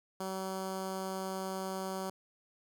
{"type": "tone with notch filter", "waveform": "10% pulse", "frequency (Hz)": 190, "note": "F#3", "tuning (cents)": 46, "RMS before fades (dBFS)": -38, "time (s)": [0.2, 2.1], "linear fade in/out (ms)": 5, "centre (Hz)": 2600, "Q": 1.6, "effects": []}